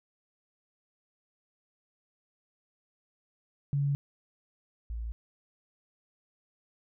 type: tone pair in turn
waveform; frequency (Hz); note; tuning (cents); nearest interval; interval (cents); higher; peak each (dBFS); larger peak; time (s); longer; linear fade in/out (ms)
sine; 141.5 / 56.69; C#3 / A#1; +36 / -48; octave + major third; 1584; first; -25 / -33; first; 3.73-3.95 / 4.9-5.12; neither; 0
effects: none